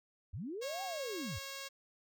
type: linear two-way sweep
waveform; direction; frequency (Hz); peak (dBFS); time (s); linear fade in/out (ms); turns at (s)
sine; up then down; 65.41 to 790 to 65.41; -39; 0.33-1.39; 10; 0.83
type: tone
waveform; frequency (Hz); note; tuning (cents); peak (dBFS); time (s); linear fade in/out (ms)
5% pulse; 547; C#5; -23; -31; 0.61-1.69; 20
effects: none